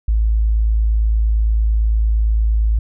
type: tone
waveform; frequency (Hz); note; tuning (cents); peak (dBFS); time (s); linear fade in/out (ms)
sine; 54.4; A1; -19; -12; 0.08-2.79; 5
effects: none